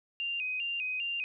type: tone with vibrato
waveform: sine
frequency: 2645 Hz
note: E7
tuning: 5 cents sharp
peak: -31 dBFS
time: 0.2-1.24 s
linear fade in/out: 0 ms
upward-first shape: square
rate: 2.5 Hz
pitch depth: 90 cents each way
effects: none